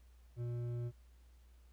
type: tone with hard clipping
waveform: sine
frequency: 120 Hz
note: B2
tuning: 49 cents flat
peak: -39 dBFS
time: 0.36-0.92 s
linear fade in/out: 50 ms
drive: 8 dB
effects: added 60 Hz sine -59 dBFS peak until 1.72 s + pink hiss -74 dBFS RMS until 1.72 s